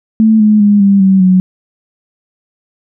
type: tone with pitch steps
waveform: sine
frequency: 220 / 212.5 / 205.3 / 198.28 / 191.52 / 185 Hz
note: A3 / G#3 / G#3 / G3 / G3 / F#3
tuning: 0 / +40 / -20 / +20 / -40 / 0 cents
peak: -4 dBFS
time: 0.2-1.4 s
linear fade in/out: 0 ms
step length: 200 ms
effects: none